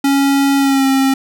square tone with pitch glide, 277.2 to 268.7 Hz, C#4 to C4, 0 to +46 cents, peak -11 dBFS, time 0.04-1.14 s, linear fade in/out 5 ms, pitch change -54 cents, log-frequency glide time 0.57-0.87 s, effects none

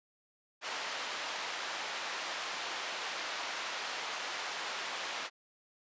pink band-pass noise, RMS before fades -39 dBFS, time 0.61-5.3 s, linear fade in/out 50 ms, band 820 to 5000 Hz, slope 12 dB/octave, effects resampled to 16000 Hz

